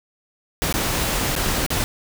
pink noise with dropouts, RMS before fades -22 dBFS, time 0.62-1.84 s, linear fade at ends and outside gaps 0 ms, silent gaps 0.726-0.74 / 1.353-1.363 / 1.664-1.704 s, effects none

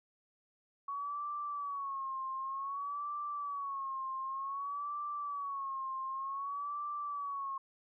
sine tone with vibrato, 1115 Hz, C#6, 10 cents sharp, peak -36 dBFS, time 0.88-7.58 s, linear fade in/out 5 ms, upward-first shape sine, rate 0.54 Hz, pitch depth 89 cents each way, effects none

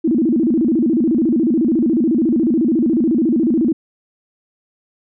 sine tone with vibrato, 277.2 Hz, C#4, in tune, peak -12 dBFS, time 0.04-3.73 s, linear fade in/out 10 ms, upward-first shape square, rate 14 Hz, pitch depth 280 cents each way, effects none

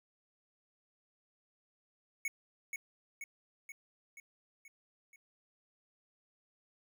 square tone with echo, 2217 Hz, C#7, in tune, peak -34 dBFS, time 2.25-2.28 s, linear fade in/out 2 ms, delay 480 ms, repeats 6, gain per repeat -4 dB, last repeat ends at 5.16 s, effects none

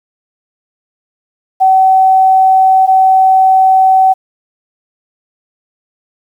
sine tone pair in turn, 760 / 760 Hz, F#5 / F#5, +46 / +46 cents, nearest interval unison, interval 0 cents, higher neither, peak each -4 dBFS, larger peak neither, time 1.6-2.87 / 2.87-4.14 s, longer neither, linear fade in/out 20 ms, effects 7-bit

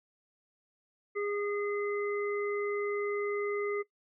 harmonic tone, 410 Hz, G#4, 22 cents flat, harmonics 1 / 3 / 5, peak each -31 / -41 / -39 dBFS, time 1.15-3.83 s, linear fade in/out 20 ms, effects noise-tail reverb RT60 0.1 s tail -18 dB re dry

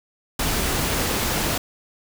pink noise, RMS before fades -23 dBFS, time 0.39-1.58 s, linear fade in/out 5 ms, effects none

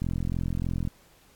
click train, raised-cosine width 5 ms, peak -17 dBFS, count 38, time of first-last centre 0.02-0.875 s, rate 43.3 Hz, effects pink hiss -59 dBFS RMS until 1.35 s + AAC 64 kbps

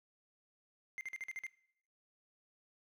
triangle tone bursts, 2093 Hz, C7, in tune, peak -38 dBFS, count 7, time 0.98-1.466 s, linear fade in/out 0 ms, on 30 ms, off 46 ms, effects noise-tail reverb RT60 0.7 s tail -21 dB re dry

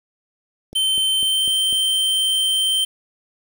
click train, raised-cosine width 2 ms, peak -24 dBFS, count 5, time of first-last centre 0.73-1.728 s, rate 4.01 Hz
square tone with pitch glide, 3097 to 3119 Hz, G7 to G7, -22 to -9 cents, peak -17 dBFS, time 0.75-2.85 s, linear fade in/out 10 ms, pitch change +13 cents, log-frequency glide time 1.09-1.51 s
effects 7-bit

